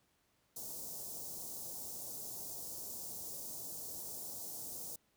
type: band-stop noise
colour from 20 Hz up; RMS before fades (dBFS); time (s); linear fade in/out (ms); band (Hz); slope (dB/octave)
white; -45; 0.56-4.96; 5; 780 to 5400; 24
effects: pink hiss -75 dBFS RMS until 5.16 s + high-pass 60 Hz 12 dB/octave